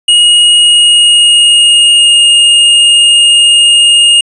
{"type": "tone with pitch glide", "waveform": "square", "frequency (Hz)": [2879, 2843], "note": ["F#7", "F7"], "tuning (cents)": [-48, 30], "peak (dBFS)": -3, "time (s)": [0.08, 4.21], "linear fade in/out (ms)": 5, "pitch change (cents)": -22, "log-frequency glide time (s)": [0.54, 2.27], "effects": ["resampled to 22050 Hz"]}